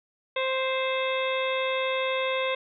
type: harmonic tone with a mistuned harmonic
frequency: 524 Hz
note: C5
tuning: 2 cents sharp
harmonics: 1 / 2 / 3 / 4 / 5 / 6 / 7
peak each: -27 / -32 / -39 / -33 / -34 / -39 / -37 dBFS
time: 0.36-2.55 s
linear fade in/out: 5 ms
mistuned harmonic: 6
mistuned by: +92 cents
effects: none